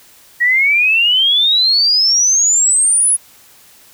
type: exponential sweep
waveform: sine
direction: up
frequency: 1893 to 10548 Hz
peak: -9 dBFS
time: 0.4-3.17 s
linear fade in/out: 20 ms
effects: white hiss -45 dBFS RMS until 3.93 s